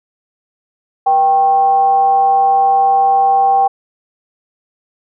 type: tone with frequency modulation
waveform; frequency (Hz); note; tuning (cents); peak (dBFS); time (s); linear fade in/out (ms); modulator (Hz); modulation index
sine; 784; G5; 0; -8; 1.06-3.68; 10; 302; 0.3
effects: none